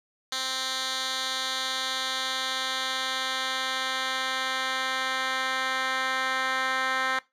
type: tone with band-pass filter sweep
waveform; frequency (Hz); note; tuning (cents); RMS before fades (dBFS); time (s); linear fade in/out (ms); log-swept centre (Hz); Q
10% pulse; 261.6; C4; 0; -29; 0.32-7.19; 2; 4300 to 2000; 1.5
effects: noise-tail reverb RT60 0.2 s tail -19 dB re dry